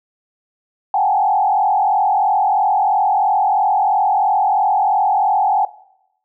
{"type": "tone with frequency modulation", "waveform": "sine", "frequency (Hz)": 803, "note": "G5", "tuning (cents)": 41, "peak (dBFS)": -13, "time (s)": [0.94, 5.65], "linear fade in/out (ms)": 2, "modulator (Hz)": 43, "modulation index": 1.6, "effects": ["noise-tail reverb RT60 0.8 s tail -18 dB re dry"]}